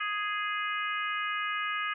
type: harmonic tone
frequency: 415.3 Hz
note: G#4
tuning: in tune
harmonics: 3 / 4 / 5 / 6 / 7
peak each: -33 / -35 / -37 / -39 / -40 dBFS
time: 0-1.94 s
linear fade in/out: 10 ms
effects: none